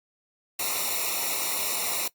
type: noise with comb filter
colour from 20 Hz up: white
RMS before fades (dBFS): -28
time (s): 0.59-2.08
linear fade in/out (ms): 5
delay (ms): 0.62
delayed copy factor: -0.85
effects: noise-tail reverb RT60 0.1 s tail -20 dB re dry + Opus 48 kbps